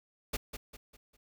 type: noise with echo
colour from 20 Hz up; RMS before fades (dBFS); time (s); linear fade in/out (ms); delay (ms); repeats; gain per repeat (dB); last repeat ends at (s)
pink; -33; 0.33-0.37; 10; 200; 4; -8; 1.17
effects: none